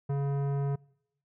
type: tone with tanh clipping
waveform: sine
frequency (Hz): 140.1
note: C#3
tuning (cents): +19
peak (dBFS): -29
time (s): 0.09-0.76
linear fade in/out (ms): 10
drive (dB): 15
effects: noise-tail reverb RT60 0.8 s tail -25 dB re dry